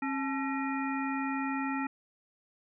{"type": "harmonic tone with a mistuned harmonic", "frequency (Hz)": 270, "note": "C#4", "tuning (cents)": -45, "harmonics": [1, 3, 5, 7, 9], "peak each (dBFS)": [-32, -37, -39, -40, -42], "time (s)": [0.02, 1.87], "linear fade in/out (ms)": 5, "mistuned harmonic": 3, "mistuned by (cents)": 110, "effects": []}